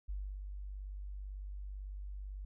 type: tone with ADSR envelope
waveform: sine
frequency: 49 Hz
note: G1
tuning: in tune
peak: -36 dBFS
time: 0.08-2.45 s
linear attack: 16 ms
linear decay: 290 ms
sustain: -5 dB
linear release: 4 ms
effects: none